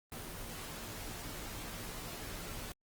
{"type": "noise with comb filter", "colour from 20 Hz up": "pink", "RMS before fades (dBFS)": -44, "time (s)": [0.12, 2.72], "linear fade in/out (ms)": 0, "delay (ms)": 15, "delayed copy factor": -0.65, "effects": ["Opus 24 kbps"]}